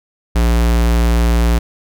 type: tone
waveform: square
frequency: 58.2 Hz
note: A#1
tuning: 2 cents flat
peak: -11 dBFS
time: 0.35-1.59 s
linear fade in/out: 10 ms
effects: none